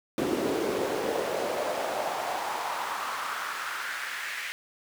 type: noise with high-pass filter sweep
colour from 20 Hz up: brown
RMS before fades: -31 dBFS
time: 0.18-4.52 s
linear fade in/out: 0 ms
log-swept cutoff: 310 to 2000 Hz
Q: 2.7
effects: none